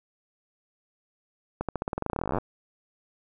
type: accelerating click train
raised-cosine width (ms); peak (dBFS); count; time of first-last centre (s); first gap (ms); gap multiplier
1; -14; 26; 1.61-2.385; 77; 0.91
effects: none